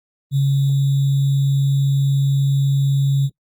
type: tone with sample-and-hold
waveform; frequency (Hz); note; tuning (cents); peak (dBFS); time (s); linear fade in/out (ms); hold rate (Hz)
sine; 138.1; C#3; -6; -13; 0.31-3.3; 50; 3675
effects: noise-tail reverb RT60 0.1 s tail -21 dB re dry + Opus 24 kbps